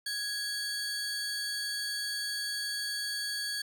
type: tone pair together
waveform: 35% pulse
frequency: 1663 / 4512 Hz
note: G#6 / C#8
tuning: +2 / +30 cents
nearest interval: octave + perfect fourth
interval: 1728 cents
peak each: -35 / -33 dBFS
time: 0.06-3.62 s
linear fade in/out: 5 ms
effects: none